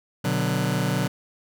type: chord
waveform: sawtooth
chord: B minor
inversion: none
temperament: just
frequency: 123.47 / 148.16 / 185.21 Hz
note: B2 / D3 / F#3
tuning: 0 / +16 / +2 cents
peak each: -22 dBFS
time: 0.24-1.08 s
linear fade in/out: 10 ms
effects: none